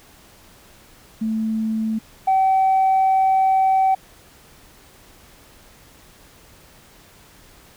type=tone pair in turn; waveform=sine; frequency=220.5 / 765.2 Hz; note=A3 / G5; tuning=+4 / -42 cents; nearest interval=octave + minor seventh; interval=2154 cents; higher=second; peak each=-19 / -12 dBFS; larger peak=second; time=1.21-1.99 / 2.27-3.95 s; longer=second; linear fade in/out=10 ms; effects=tanh soft clip ceiling -11 dBFS + pink hiss -49 dBFS RMS until 7.76 s